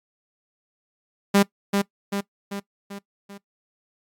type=tone with echo; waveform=sawtooth; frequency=200 Hz; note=G3; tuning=35 cents sharp; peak=-10 dBFS; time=1.34-1.43 s; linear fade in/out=10 ms; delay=390 ms; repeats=5; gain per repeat=-5 dB; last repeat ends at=3.38 s; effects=noise-tail reverb RT60 0.1 s tail -20 dB re dry + AAC 64 kbps